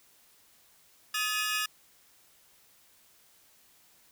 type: tone cluster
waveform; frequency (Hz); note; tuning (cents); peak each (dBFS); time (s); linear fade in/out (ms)
sawtooth; 1254 / 1720 / 2502 / 2848; D#6 / A6 / D#7 / F7; +13 / -40 / +9 / +33; -31; 1.14-1.66; 5
effects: white hiss -62 dBFS RMS until 4.11 s